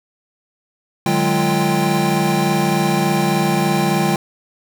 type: tone cluster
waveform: square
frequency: 150.4 / 185.4 / 208.8 / 345 / 793 Hz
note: D3 / F#3 / G#3 / F4 / G5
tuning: +42 / +4 / +10 / -21 / +20 cents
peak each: -22 dBFS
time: 1.06-4.16 s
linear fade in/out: 2 ms
effects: none